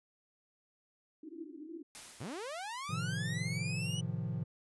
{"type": "band-pass noise", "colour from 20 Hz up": "pink", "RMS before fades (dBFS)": -47, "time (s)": [1.23, 1.83], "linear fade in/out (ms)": 5, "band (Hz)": [290, 340], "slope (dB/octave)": 96}
{"type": "noise with exponential decay", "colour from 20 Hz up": "white", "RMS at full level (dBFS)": -47, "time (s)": [1.95, 3.24], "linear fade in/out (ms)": 0, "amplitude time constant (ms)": 280}
{"type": "linear sweep", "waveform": "sawtooth", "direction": "up", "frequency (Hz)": [93.1, 2979], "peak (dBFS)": -36, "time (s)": [2.2, 4.01], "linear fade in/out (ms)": 10}
{"type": "chord", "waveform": "triangle", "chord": "F dominant seventh", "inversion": "first", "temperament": "equal", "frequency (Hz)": [110, 130.81, 155.56, 174.61], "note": ["A2", "C3", "Eb3", "F3"], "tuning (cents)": [0, 0, 0, 0], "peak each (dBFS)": -38, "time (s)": [2.89, 4.44], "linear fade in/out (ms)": 10}
{"effects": ["resampled to 24000 Hz"]}